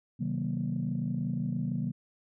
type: chord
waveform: sine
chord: C half-diminished seventh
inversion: none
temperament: just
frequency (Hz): 130.81 / 156.98 / 188.37 / 235.5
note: C3 / Eb3 / Gb3 / Bb3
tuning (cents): 0 / +16 / +31 / +18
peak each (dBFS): -34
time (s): 0.19-1.92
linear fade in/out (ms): 20
effects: tanh soft clip ceiling -21 dBFS